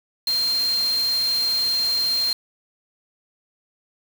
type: tone in noise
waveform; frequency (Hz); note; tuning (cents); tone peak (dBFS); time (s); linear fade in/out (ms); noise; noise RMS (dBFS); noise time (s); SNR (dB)
sine; 4186; C8; 0; -19; 0.27-2.33; 2; white; -33; 0.27-2.33; +11
effects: none